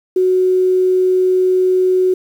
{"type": "tone", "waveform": "sine", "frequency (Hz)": 370, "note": "F#4", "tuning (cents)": 0, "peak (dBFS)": -10, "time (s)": [0.16, 2.14], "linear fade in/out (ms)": 5, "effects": ["7-bit"]}